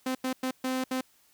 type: tone bursts at uneven times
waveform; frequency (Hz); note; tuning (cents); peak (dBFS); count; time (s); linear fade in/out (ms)
sawtooth; 258.6; C4; -20; -24; 5; 0.06-0.15 / 0.24-0.33 / 0.43-0.51 / 0.64-0.84 / 0.91-1.01; 5
effects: white hiss -64 dBFS RMS until 1.33 s